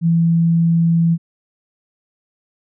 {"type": "tone", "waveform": "sine", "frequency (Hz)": 166.9, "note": "E3", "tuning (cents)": 22, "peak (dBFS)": -11, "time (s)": [0.01, 1.18], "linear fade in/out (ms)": 50, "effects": []}